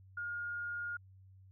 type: tone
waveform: sine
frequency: 1423 Hz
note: F6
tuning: 32 cents sharp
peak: -37 dBFS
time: 0.17-0.97 s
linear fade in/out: 5 ms
effects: added 95 Hz sine -56 dBFS peak until 1.51 s